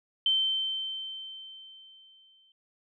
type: tone with exponential decay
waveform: sine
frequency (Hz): 3100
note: G7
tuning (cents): -20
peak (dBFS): -21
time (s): 0.26-2.52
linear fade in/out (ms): 2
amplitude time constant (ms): 490
effects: none